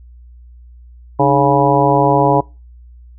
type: harmonic tone with a mistuned harmonic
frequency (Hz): 139.5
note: C#3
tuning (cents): +11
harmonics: 1 / 2 / 3 / 4 / 5 / 6 / 7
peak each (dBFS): -17 / -17 / -17 / -17 / -17 / -17 / -17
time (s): 1.19-2.41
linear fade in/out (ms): 10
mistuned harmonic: 2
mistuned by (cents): +120
effects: noise-tail reverb RT60 0.3 s tail -25 dB re dry + added 60 Hz sine -37 dBFS peak until 3.18 s